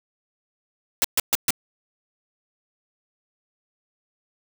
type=noise bursts; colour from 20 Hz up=white; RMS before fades=-19 dBFS; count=4; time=1.02-1.506 s; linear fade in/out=0 ms; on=24 ms; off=130 ms; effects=none